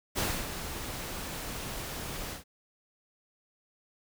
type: noise with ADSR envelope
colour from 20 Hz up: pink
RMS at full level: -29 dBFS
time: 0.15-2.44 s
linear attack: 33 ms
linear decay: 280 ms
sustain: -9 dB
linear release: 130 ms
effects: none